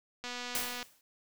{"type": "click train", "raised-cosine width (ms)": 0.2, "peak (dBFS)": -23, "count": 145, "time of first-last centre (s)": [0.24, 0.828], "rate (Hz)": 245}
{"type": "noise with exponential decay", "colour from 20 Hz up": "white", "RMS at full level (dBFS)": -31, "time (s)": [0.55, 1.01], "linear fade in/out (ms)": 1, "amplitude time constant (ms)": 100}
{"effects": []}